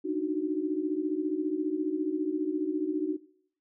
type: tone cluster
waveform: sine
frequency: 296.3 / 311 / 371.3 Hz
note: D4 / D#4 / F#4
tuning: +15 / -1 / +6 cents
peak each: -33 / -31 / -32 dBFS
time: 0.04-3.17 s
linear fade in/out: 20 ms
effects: noise-tail reverb RT60 0.7 s tail -22 dB re dry